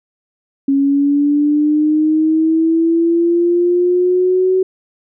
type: linear sweep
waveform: sine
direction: up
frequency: 274.3 to 376 Hz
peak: -10 dBFS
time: 0.68-4.63 s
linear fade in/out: 5 ms
effects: none